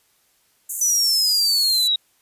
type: high-pass noise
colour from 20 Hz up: pink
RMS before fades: -26 dBFS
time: 0.69-1.88 s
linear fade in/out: 10 ms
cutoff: 6700 Hz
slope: 96 dB/octave
type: exponential sweep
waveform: sine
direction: down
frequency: 6030 to 3800 Hz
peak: -16 dBFS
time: 0.81-1.96 s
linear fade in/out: 5 ms
effects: white hiss -62 dBFS RMS until 2.21 s + resampled to 32000 Hz